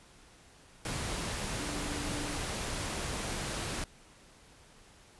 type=tone in noise; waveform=sine; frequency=292.4 Hz; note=D4; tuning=7 cents flat; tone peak=-41 dBFS; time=1.59-2.37 s; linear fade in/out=2 ms; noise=pink; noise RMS=-36 dBFS; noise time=0.85-3.84 s; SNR=-8 dB; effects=pink hiss -58 dBFS RMS until 5.19 s + resampled to 24000 Hz